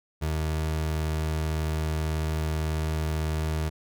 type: tone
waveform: 30% pulse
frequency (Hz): 78.2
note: D#2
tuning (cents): +9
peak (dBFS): -23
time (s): 0.21-3.7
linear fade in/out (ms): 20
effects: none